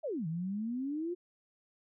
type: exponential two-way sweep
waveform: sine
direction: down then up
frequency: 685 to 155.56 to 362.4 Hz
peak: -33 dBFS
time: 0.03-1.15 s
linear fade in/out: 20 ms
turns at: 0.27 s
effects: none